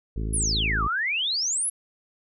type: harmonic tone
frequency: 54 Hz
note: A1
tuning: 32 cents flat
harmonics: 1 / 2 / 3 / 4 / 5 / 6 / 7 / 8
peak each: -27 / -33 / -37 / -39 / -41 / -43 / -44 / -45 dBFS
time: 0.16-0.88 s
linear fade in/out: 5 ms
type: exponential two-way sweep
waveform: sine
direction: down then up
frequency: 11280 to 1121 to 11280 Hz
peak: -23 dBFS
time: 0.33-1.7 s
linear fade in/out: 10 ms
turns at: 0.84 s
effects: none